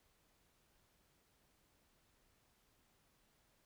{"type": "silence", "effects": ["pink hiss -75 dBFS RMS until 3.65 s"]}